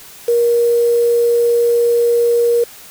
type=tone with quantisation; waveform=sine; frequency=472.6 Hz; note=A#4; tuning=24 cents sharp; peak=-10 dBFS; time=0.28-2.64 s; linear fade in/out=5 ms; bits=5; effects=white hiss -38 dBFS RMS until 2.9 s